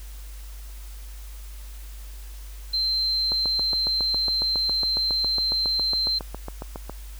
sine tone, 4119 Hz, C8, 28 cents flat, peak -21 dBFS, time 2.73-6.19 s, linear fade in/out 10 ms
click train, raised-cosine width 1 ms, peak -19 dBFS, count 27, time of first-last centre 3.32-6.896 s, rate 7.27 Hz
effects added 50 Hz sine -36 dBFS peak until 7.19 s + white hiss -49 dBFS RMS until 7.19 s

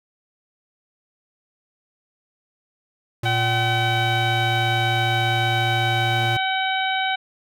square tone, 116.54 Hz, A#2, in tune, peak -23 dBFS, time 3.23-6.37 s, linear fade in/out 5 ms
harmonic tone, 761 Hz, F#5, 48 cents sharp, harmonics 1 / 2 / 3 / 4 / 5, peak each -23 / -26 / -28 / -29 / -30 dBFS, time 3.25-7.16 s, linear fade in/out 10 ms
sawtooth tone with exponential growth, 233.1 Hz, A#3, in tune, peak -31 dBFS, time 5.75-6.26 s, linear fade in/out 5 ms, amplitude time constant 110 ms
effects none

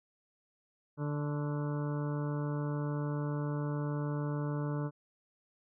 harmonic tone with a mistuned harmonic, 146.83 Hz, D3, in tune, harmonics 1 / 2 / 3 / 4 / 6 / 7 / 8 / 9 / 10, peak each -33 / -39 / -43 / -45 / -49 / -50 / -51 / -52 / -53 dBFS, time 0.97-4.91 s, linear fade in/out 50 ms, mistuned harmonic 8, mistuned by -49 cents, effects none

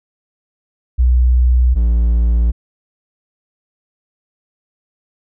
sine / triangle tone pair in turn, 61.74 / 57.8 Hz, B1 / A#1, 0 / -14 cents, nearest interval minor second, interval 114 cents, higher first, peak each -8 dBFS, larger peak neither, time 0.98-1.75 / 1.75-2.52 s, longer neither, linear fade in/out 20 ms, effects none

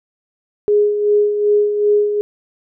sine tone with tremolo, 415.3 Hz, G#4, in tune, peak -9 dBFS, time 0.68-2.21 s, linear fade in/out 0 ms, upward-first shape sine, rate 2.6 Hz, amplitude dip 55%, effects none

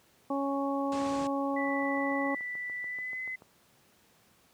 harmonic tone, 277.2 Hz, C#4, in tune, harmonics 1 / 2 / 3 / 4, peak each -31 / -34 / -36 / -37 dBFS, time 0.3-2.35 s, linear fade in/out 5 ms
pink low-pass noise, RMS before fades -42 dBFS, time 0.92-1.27 s, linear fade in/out 0 ms, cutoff 8700 Hz, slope 48 dB/octave
click train, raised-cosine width 1 ms, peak -37 dBFS, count 14, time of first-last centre 1.54-3.421 s, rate 6.91 Hz
sine tone with pitch glide, 1975.5 to 2033 Hz, B6 to B6, 0 to +50 cents, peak -34 dBFS, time 1.56-3.36 s, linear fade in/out 10 ms, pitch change +50 cents, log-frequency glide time 2.84-3.21 s
effects pink hiss -64 dBFS RMS until 4.53 s + high-pass 100 Hz 12 dB/octave

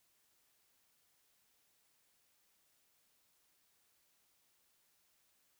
silence, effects white hiss -75 dBFS RMS until 5.59 s

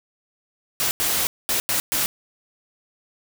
white noise bursts at uneven times, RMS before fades -22 dBFS, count 5, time 0.8-0.91 / 1-1.27 / 1.49-1.6 / 1.69-1.8 / 1.92-2.06 s, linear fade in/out 0 ms, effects none

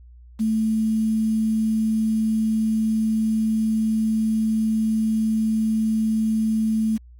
sine tone with quantisation, 220 Hz, A3, in tune, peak -18 dBFS, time 0.39-6.98 s, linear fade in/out 20 ms, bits 7, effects added 60 Hz sine -43 dBFS peak until 7.19 s + AAC 64 kbps

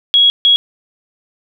sine tone bursts at uneven times, 3322 Hz, G#7, in tune, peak -6 dBFS, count 2, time 0.14-0.3 / 0.45-0.56 s, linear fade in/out 0 ms, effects 8-bit

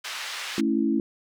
white band-pass noise, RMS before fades -34 dBFS, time 0.04-0.61 s, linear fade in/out 10 ms, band 1100 to 3800 Hz, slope 12 dB/octave
sine chord, A major, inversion none, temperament equal, 220 / 277.2 / 329.6 Hz, A3 / C#4 / E4, 0 / 0 / 0 cents, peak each -25 dBFS, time 0.58-1 s, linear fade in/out 2 ms
effects none

